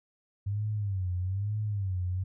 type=tone with vibrato; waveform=sine; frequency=98 Hz; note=G2; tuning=in tune; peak=-28 dBFS; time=0.46-2.24 s; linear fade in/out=10 ms; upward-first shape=sine; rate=1.1 Hz; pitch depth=150 cents each way; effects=none